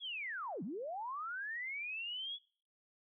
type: linear two-way sweep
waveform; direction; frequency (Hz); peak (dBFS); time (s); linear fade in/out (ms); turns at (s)
sine; down then up; 3420 to 157.7 to 3420; -39; 0-2.39; 50; 0.63
effects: noise-tail reverb RT60 0.5 s tail -24 dB re dry